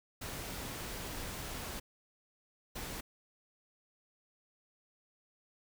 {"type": "noise bursts at uneven times", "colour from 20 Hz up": "pink", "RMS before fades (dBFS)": -42, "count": 2, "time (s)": [[0.21, 1.8], [2.75, 3.01]], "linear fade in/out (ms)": 10, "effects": []}